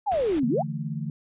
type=exponential two-way sweep; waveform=sine; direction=down then up; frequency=880 to 218.5 to 880 Hz; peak=-21 dBFS; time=0.06-0.63 s; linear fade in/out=20 ms; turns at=0.48 s
type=noise; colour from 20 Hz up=pink; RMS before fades=-39 dBFS; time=0.11-0.4 s; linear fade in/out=10 ms
type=chord; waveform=sine; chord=D suspended second; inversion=none; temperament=just; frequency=146.83 / 165.19 / 220.2 Hz; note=D3 / E3 / A3; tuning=0 / +4 / +2 cents; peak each=-31 / -33 / -34 dBFS; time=0.43-1.1 s; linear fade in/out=2 ms
effects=resampled to 8000 Hz